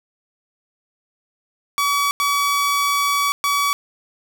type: tone bursts at uneven times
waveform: sawtooth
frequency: 1139 Hz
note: C#6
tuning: 47 cents sharp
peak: -13 dBFS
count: 3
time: 1.78-2.11 / 2.2-3.32 / 3.44-3.73 s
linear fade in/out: 0 ms
effects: 9-bit